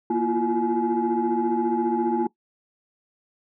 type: tone cluster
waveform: sine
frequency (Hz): 235.9 / 337 / 351.7 / 847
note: A#3 / E4 / F4 / G#5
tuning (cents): +21 / +38 / +12 / +34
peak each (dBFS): -25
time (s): 0.1-2.27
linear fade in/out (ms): 5
effects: noise-tail reverb RT60 0.1 s tail -20 dB re dry + tanh soft clip ceiling -14 dBFS